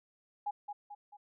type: tone with echo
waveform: sine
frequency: 824 Hz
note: G#5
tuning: 14 cents flat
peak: -32 dBFS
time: 0.46-0.51 s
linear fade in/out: 10 ms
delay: 220 ms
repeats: 3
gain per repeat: -6 dB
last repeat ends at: 1.17 s
effects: none